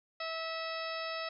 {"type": "harmonic tone", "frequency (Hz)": 650, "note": "E5", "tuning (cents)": -24, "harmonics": [1, 2, 3, 4, 5, 6, 7, 8], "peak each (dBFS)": [-40, -41, -44, -45, -51, -46, -50, -46], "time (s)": [0.2, 1.29], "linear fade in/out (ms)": 5, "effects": []}